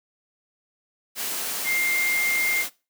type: tone in noise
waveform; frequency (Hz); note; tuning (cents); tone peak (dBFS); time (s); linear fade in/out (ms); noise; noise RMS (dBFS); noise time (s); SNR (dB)
sine; 2111; C7; +15; -22; 1.64-2.65; 50; white; -29; 1.15-2.7; +4
effects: noise-tail reverb RT60 0.3 s tail -21 dB re dry + high-pass 200 Hz 12 dB/octave